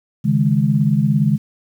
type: chord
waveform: sine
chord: C# suspended second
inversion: none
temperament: just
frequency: 138.59 / 155.92 / 207.9 Hz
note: C#3 / D#3 / G#3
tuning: 0 / +4 / +2 cents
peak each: -17 dBFS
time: 0.24-1.38 s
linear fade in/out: 20 ms
effects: 8-bit